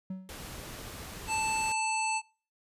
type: tone with exponential decay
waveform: triangle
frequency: 187.7 Hz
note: F#3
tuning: 25 cents sharp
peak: -30 dBFS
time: 0.1-0.47 s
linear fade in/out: 5 ms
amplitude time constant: 79 ms
type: noise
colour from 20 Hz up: pink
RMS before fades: -43 dBFS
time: 0.29-1.72 s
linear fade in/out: 0 ms
type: harmonic tone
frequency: 880 Hz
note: A5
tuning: in tune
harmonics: 1 / 3 / 5 / 7 / 9 / 10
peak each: -30 / -33 / -42 / -45 / -37 / -47 dBFS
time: 1.27-2.22 s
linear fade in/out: 50 ms
effects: noise-tail reverb RT60 0.4 s tail -25 dB re dry + resampled to 32000 Hz